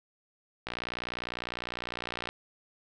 click train, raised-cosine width 0.3 ms, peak -18 dBFS, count 98, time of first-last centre 0.67-2.289 s, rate 59.9 Hz, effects none

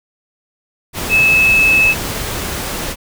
sine tone in noise, 2599 Hz, E7, 25 cents flat, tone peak -8 dBFS, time 1.09-1.95 s, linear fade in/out 50 ms, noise pink, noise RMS -22 dBFS, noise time 0.93-2.96 s, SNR +11 dB, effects none

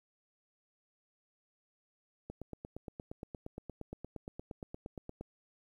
click train, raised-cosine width 2 ms, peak -29 dBFS, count 26, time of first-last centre 2.3-5.21 s, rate 8.59 Hz, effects 11-bit

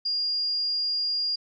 sine tone, 4826 Hz, D8, 46 cents sharp, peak -24 dBFS, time 0.05-1.36 s, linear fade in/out 10 ms, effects none

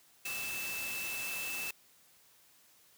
sine tone in noise, 2637 Hz, E7, in tune, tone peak -38 dBFS, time 0.25-1.71 s, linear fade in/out 5 ms, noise white, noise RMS -41 dBFS, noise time 0.25-1.71 s, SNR 0 dB, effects white hiss -64 dBFS RMS until 2.97 s + high-pass 60 Hz 12 dB/octave

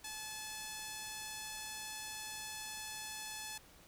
5% pulse tone, 863 Hz, A5, 34 cents flat, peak -31 dBFS, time 0.04-3.58 s, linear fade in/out 5 ms, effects pink hiss -61 dBFS RMS until 3.87 s

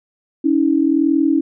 sine tone pair together, 280 / 321.4 Hz, C#4 / E4, +18 / -44 cents, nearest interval major second, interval 238 cents, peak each -15 dBFS, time 0.44-1.41 s, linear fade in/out 10 ms, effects none

